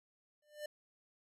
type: tone with exponential growth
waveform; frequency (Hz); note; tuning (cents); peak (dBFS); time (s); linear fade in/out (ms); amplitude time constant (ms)
square; 597; D5; +28; -39; 0.42-0.66; 5; 51
effects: resampled to 32000 Hz